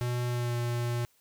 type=tone with pitch glide; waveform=square; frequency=122.1 to 119.79 Hz; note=B2 to A#2; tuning=-19 to +48 cents; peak=-29 dBFS; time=0.01-1.05 s; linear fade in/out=0 ms; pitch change=-33 cents; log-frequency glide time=0.28-0.56 s; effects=white hiss -67 dBFS RMS until 1.2 s